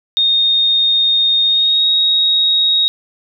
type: tone with pitch glide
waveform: sine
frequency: 3692 to 3772 Hz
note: A#7 to A#7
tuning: -17 to +20 cents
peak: -10 dBFS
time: 0.17-2.88 s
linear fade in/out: 0 ms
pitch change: +37 cents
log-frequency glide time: 1.44-1.88 s
effects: none